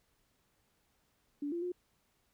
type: tone with pitch steps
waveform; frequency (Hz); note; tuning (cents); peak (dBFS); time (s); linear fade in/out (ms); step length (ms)
sine; 288.8 / 343 / 357.4; D4 / F4 / F4; -29 / -31 / +40; -34; 1.42-1.72; 5; 100
effects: pink hiss -75 dBFS RMS until 2.33 s